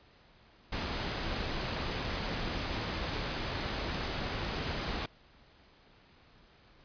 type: noise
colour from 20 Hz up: pink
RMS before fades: -35 dBFS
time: 0.72-5.06 s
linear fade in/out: 5 ms
effects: pink hiss -61 dBFS RMS until 6.84 s + resampled to 11025 Hz